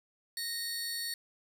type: tone pair together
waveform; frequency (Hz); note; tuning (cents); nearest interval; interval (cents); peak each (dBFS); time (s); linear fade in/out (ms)
sawtooth; 1864.7 / 4435; A#6 / C#8; 0 / 0; octave + minor third; 1500; -37 / -33; 0.37-1.14; 2
effects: none